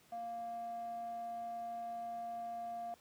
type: tone with band-pass filter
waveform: square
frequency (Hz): 233.1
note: A#3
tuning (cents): 0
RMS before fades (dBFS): -43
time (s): 0.12-2.94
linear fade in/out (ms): 0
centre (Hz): 710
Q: 7.6
effects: pink hiss -66 dBFS RMS until 3 s + high-pass 100 Hz 12 dB/octave

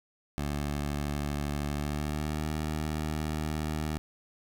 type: tone with pitch glide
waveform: 15% pulse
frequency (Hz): 72.7 to 77.02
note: D2 to D#2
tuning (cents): -17 to -17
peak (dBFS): -24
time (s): 0.38-3.98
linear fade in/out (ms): 0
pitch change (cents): +100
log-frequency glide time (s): 1.69-2.47
effects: none

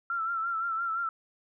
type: tone with vibrato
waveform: sine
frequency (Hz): 1351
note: E6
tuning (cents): +42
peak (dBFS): -28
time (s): 0.1-1.09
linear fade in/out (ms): 2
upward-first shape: sine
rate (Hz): 5.8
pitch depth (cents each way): 55
effects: none

